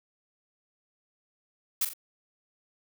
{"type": "noise with echo", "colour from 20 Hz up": "blue", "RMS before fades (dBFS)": -26, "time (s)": [1.81, 1.85], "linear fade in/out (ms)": 5, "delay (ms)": 43, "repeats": 2, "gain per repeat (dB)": -8, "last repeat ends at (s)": 1.936, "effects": []}